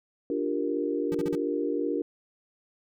sine chord, G minor seventh, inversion second, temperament equal, 293.7 / 349.2 / 392 / 466.2 Hz, D4 / F4 / G4 / Bb4, 0 / 0 / 0 / 0 cents, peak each -30 / -32 / -33 / -31 dBFS, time 0.3-2.02 s, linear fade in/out 2 ms
square tone bursts, 174.61 Hz, F3, in tune, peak -33 dBFS, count 4, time 1.12-1.351 s, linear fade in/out 0 ms, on 24 ms, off 45 ms
effects none

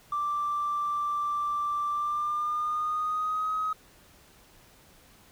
triangle tone with pitch glide, 1174.7 to 1266.3 Hz, D6 to D#6, 0 to +30 cents, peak -23 dBFS, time 0.12-3.73 s, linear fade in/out 5 ms, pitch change +130 cents, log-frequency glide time 1.91-3.52 s, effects tanh soft clip ceiling -24 dBFS + pink hiss -57 dBFS RMS until 5.31 s

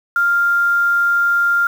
sine tone with quantisation, 1396.9 Hz, F6, in tune, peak -12 dBFS, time 0.16-1.67 s, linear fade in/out 2 ms, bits 6, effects none

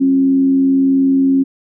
sine tone with frequency modulation, 270 Hz, C#4, 45 cents flat, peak -9 dBFS, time 0-1.44 s, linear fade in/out 20 ms, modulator 78.5 Hz, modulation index 0.26, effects none

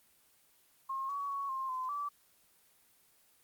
sine tone with pitch steps, 1073 / 1127 / 1114 / 1061 / 1027 / 1157 Hz, C6 / C#6 / C#6 / C6 / C6 / D6, +43 / +28 / +8 / +24 / -33 / -26 cents, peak -34 dBFS, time 0.89-2.09 s, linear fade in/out 10 ms, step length 200 ms, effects white hiss -67 dBFS RMS until 3.43 s + Opus 24 kbps

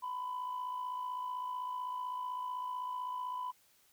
sine tone with amplitude modulation, 1000 Hz, B5, 21 cents sharp, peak -32 dBFS, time 0.02-3.52 s, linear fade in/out 20 ms, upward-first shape sine, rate 55.8 Hz, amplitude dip 60%, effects tanh soft clip ceiling -33 dBFS + white hiss -68 dBFS RMS until 3.92 s

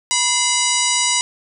harmonic tone with a mistuned harmonic, 976 Hz, B5, 21 cents flat, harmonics 1 / 2 / 3 / 4 / 5 / 6 / 7 / 8 / 9, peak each -24 / -24 / -24 / -24 / -24 / -24 / -24 / -24 / -24 dBFS, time 0.11-1.21 s, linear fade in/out 0 ms, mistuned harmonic 2, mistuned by +99 cents, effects none

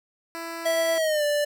10% pulse tone, 332.5 Hz, E4, 15 cents sharp, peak -24 dBFS, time 0.35-0.98 s, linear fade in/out 0 ms
square tone with pitch glide, 656 to 587.8 Hz, E5 to D5, -9 to +1 cents, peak -22 dBFS, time 0.65-1.45 s, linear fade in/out 10 ms, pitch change -190 cents, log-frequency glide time 0.95-1.24 s
effects none

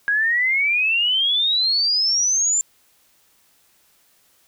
sine exponential sweep, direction up, 1628 to 7300 Hz, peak -16 dBFS, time 0.08-2.61 s, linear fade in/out 0 ms, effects white hiss -59 dBFS RMS until 4.47 s

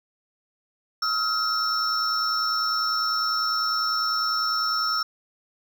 triangle tone cluster, 1276 / 1386 / 5410 Hz, D#6 / F6 / E8, +43 / -14 / +44 cents, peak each -25 / -27 / -24 dBFS, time 1.02-5.03 s, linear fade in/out 5 ms, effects none

